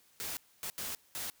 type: noise bursts at uneven times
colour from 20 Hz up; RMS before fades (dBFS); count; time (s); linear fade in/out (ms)
white; -39; 4; 0.2-0.37 / 0.63-0.7 / 0.78-0.95 / 1.15-1.3; 0
effects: white hiss -66 dBFS RMS until 1.4 s